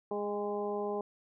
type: harmonic tone with a mistuned harmonic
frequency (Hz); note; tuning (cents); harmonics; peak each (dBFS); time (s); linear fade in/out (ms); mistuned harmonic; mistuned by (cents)
206.2; G#3; -12; 1 / 2 / 3 / 4 / 5; -41 / -34 / -40 / -40 / -44; 0.11-1.01; 2; 4; -19
effects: none